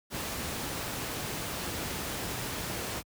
pink noise, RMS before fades -35 dBFS, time 0.1-3.03 s, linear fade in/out 50 ms, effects high-pass 60 Hz 12 dB/octave

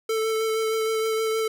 square tone with vibrato, 442.2 Hz, A4, 9 cents sharp, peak -23 dBFS, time 0.09-1.48 s, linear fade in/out 5 ms, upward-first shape sine, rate 6.4 Hz, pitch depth 15 cents each way, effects none

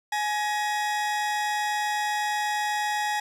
40% pulse tone pair together, 839.1 / 1900 Hz, G#5 / A#6, +18 / +33 cents, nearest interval octave + major second, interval 1415 cents, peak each -25 / -30 dBFS, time 0.12-3.2 s, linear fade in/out 5 ms, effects low-pass 10000 Hz 12 dB/octave + 9-bit

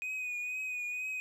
triangle tone with vibrato, 2489 Hz, D#7, in tune, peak -33 dBFS, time 0.02-1.2 s, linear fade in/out 0 ms, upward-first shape triangle, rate 2.1 Hz, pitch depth 39 cents each way, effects none

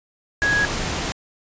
sine tone in noise, 1661.2 Hz, G#6, in tune, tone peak -17 dBFS, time 0.42-0.65 s, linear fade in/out 0 ms, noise pink, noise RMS -25 dBFS, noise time 0.42-1.12 s, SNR +5 dB, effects resampled to 16000 Hz

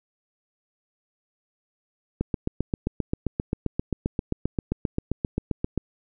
click train, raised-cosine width 3 ms, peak -11 dBFS, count 28, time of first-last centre 2.21-5.777 s, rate 7.57 Hz, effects none

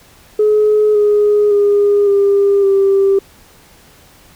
sine tone with pitch steps, 424.2 / 416 / 407.9 / 399.9 / 392.2 Hz, G#4 / G#4 / G#4 / G4 / G4, +37 / +3 / -31 / +35 / +1 cents, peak -7 dBFS, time 0.39-3.19 s, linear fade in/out 5 ms, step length 560 ms, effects tanh soft clip ceiling -4 dBFS + pink hiss -45 dBFS RMS until 4.35 s

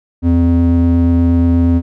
triangle ring-modulated tone, 170 Hz, F3, 46 cents flat, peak -3 dBFS, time 0.22-1.82 s, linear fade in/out 50 ms, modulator 87.1 Hz, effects none

